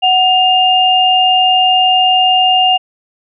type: tone pair together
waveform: sine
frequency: 742 / 2813 Hz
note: F#5 / F7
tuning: +5 / +12 cents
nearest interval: octave + major seventh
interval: 2307 cents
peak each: -10 dBFS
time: 0.02-2.78 s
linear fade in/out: 20 ms
effects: none